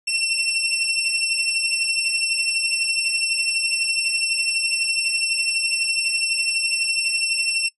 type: beating tone pair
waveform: 20% pulse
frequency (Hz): 2703 / 2715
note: E7 / F7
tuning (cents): +43 / -50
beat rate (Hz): 12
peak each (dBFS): -17 / -21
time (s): 0.07-7.69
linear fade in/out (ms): 10
effects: noise-tail reverb RT60 0.1 s tail -19 dB re dry + resampled to 32000 Hz